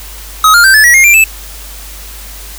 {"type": "tone with pitch steps", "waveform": "square", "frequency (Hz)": [1268, 1406.9, 1561.1, 1732.1, 1921.9, 2133, 2366, 2625], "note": ["D#6", "F6", "G6", "A6", "B6", "C7", "D7", "E7"], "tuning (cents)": [32, 12, -8, -28, -48, 33, 12, -8], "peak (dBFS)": -3, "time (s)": [0.44, 1.24], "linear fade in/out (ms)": 2, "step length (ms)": 100, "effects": ["added 50 Hz sine -28 dBFS peak until 2.58 s", "white hiss -30 dBFS RMS until 2.58 s"]}